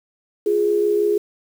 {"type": "tone pair together", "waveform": "sine", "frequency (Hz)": [349.2, 415.3], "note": ["F4", "G#4"], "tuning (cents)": [0, 0], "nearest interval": "minor third", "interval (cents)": 300, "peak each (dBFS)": [-22, -16], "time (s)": [0.46, 1.18], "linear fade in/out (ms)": 5, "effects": ["7-bit"]}